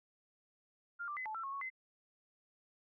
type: tone with pitch steps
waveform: sine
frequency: 1400 / 1179 / 2027 / 867 / 1340 / 1092 / 1109 / 2054 Hz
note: F6 / D6 / B6 / A5 / E6 / C#6 / C#6 / C7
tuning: +4 / +6 / +45 / -26 / +28 / -26 / 0 / -33 cents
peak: -39 dBFS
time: 0.99-1.702 s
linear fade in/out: 20 ms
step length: 89 ms
effects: none